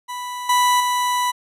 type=tone with level steps; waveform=40% pulse; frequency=987.8 Hz; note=B5; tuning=in tune; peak=-26 / -13 / -17 dBFS; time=0.08-1.32 s; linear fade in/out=20 ms; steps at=0.49 / 0.8 s; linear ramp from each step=5 ms; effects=resampled to 32000 Hz